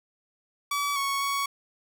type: tone with pitch steps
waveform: sawtooth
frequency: 1144 / 1109 / 1117 Hz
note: D6 / C#6 / C#6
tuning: -46 / 0 / +13 cents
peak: -22 dBFS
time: 0.71-1.46 s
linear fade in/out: 5 ms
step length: 250 ms
effects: none